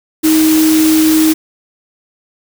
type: tone in noise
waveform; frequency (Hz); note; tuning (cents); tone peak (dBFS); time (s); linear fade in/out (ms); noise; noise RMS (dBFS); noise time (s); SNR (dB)
sine; 314.7; D#4; +20; -7; 0.23-1.34; 20; white; -18; 0.23-1.34; +8
effects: none